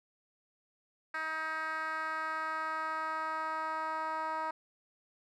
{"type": "tone with band-pass filter sweep", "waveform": "10% pulse", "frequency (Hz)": 316.4, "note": "D#4", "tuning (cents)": 29, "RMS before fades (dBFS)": -36, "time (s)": [1.14, 4.51], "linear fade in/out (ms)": 5, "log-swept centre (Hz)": [1600, 1000], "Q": 2.4, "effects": []}